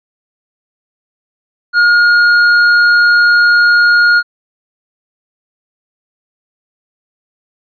sine tone with hard clipping, 1428 Hz, F6, 38 cents sharp, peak -7 dBFS, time 1.73-4.23 s, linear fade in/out 50 ms, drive 6 dB, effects resampled to 11025 Hz

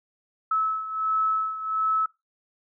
sine beating tone pair, 1299 / 1300.4 Hz, E6 / E6, -26 / -24 cents, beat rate 1.4 Hz, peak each -24 / -29 dBFS, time 0.51-2.06 s, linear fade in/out 5 ms, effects noise-tail reverb RT60 0.2 s tail -20 dB re dry

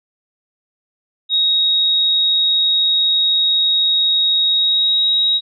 sine tone with pitch glide, 3774 to 3805 Hz, A#7 to A#7, +21 to +35 cents, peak -12 dBFS, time 1.29-5.41 s, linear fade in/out 50 ms, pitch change +14 cents, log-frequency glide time 4.44-5.09 s, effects none

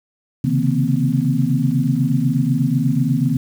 sine tone cluster, 133 / 141.2 / 161 / 234.4 / 258.4 Hz, C3 / C#3 / E3 / A#3 / C4, +29 / +32 / -41 / +10 / -21 cents, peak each -21 dBFS, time 0.44-3.37 s, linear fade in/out 5 ms, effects 7-bit

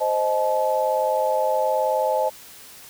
sine chord, A diminished, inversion first, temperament equal with one note detuned, 523.3 / 622.3 / 862.4 Hz, C5 / Eb5 / A5, 0 / 0 / -35 cents, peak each -23 dBFS, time 0-2.3 s, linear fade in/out 20 ms, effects white hiss -44 dBFS RMS until 2.89 s

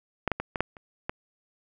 clicks, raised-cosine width 0.5 ms, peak -10 / -10 / -15 / -15 / -8 / -30 / -14 dBFS, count 7, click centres 0.277 / 0.317 / 0.4 / 0.558 / 0.606 / 0.768 / 1.095 s, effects none

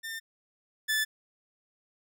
sawtooth tone pair in turn, 1803 / 1745.6 Hz, A6 / A6, +42 / -14 cents, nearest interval minor second, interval 56 cents, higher first, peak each -32 / -22 dBFS, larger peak second, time 0.03-0.2 / 0.88-1.05 s, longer neither, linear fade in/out 20 ms, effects none

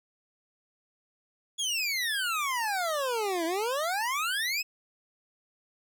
25% pulse exponential two-way sweep, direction down then up, 3408 to 320 to 2636 Hz, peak -24 dBFS, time 1.58-4.63 s, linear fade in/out 20 ms, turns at 3.45 s, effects none

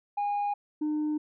sine tone pair in turn, 818 / 303.1 Hz, G#5 / D#4, -26 / -45 cents, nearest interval octave + perfect fourth, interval 1719 cents, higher first, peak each -24 dBFS, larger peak neither, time 0.17-0.54 / 0.81-1.18 s, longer neither, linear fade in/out 10 ms, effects tanh soft clip ceiling -25 dBFS

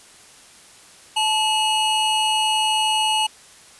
square tone pair together, 870.5 / 2902 Hz, A5 / F#7, -19 / -34 cents, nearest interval octave + major sixth, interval 2085 cents, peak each -21 / -21 dBFS, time 1.16-3.27 s, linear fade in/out 10 ms, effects white hiss -47 dBFS RMS until 3.79 s + resampled to 24000 Hz

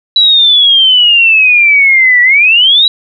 sine exponential two-way sweep, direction down then up, 3948 to 1934 to 3948 Hz, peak -3 dBFS, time 0.16-2.88 s, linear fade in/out 2 ms, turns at 2.22 s, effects none

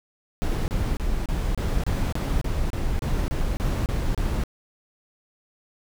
brown noise bursts, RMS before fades -24 dBFS, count 14, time 0.42-4.437 s, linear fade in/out 0 ms, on 260 ms, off 29 ms, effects none

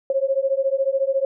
sine beating tone pair, 534 / 548 Hz, C5 / C#5, +35 / -20 cents, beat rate 14 Hz, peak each -21 dBFS, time 0.1-1.25 s, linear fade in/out 2 ms, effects none

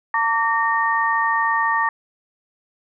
sine tone cluster, 905 / 1153 / 1839 Hz, A5 / D6 / A#6, +48 / -32 / -24 cents, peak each -21 dBFS, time 0.14-1.89 s, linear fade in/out 2 ms, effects none

